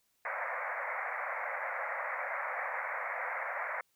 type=band-pass noise; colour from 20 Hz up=white; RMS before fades=-37 dBFS; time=0.25-3.81 s; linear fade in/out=2 ms; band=510 to 2200 Hz; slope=96 dB/octave; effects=white hiss -75 dBFS RMS until 3.95 s